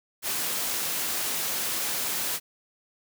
white high-pass noise, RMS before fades -29 dBFS, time 0.22-2.4 s, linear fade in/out 50 ms, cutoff 130 Hz, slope 12 dB/octave, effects none

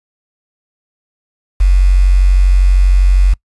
sine tone with quantisation, 46.29 Hz, F#1, 2 cents sharp, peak -5 dBFS, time 1.6-3.34 s, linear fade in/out 10 ms, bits 5, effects noise-tail reverb RT60 0.1 s tail -24 dB re dry + resampled to 24000 Hz

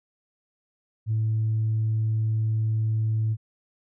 sine tone, 110 Hz, A2, in tune, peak -20 dBFS, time 1.06-3.37 s, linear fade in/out 50 ms, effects tanh soft clip ceiling -18 dBFS

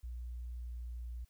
sine tone with pitch glide, 60.2 to 59.68 Hz, B1 to A#1, -44 to +41 cents, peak -40 dBFS, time 0.03-1.25 s, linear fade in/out 10 ms, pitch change -15 cents, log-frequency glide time 0.53-0.77 s, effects white hiss -75 dBFS RMS until 1.29 s

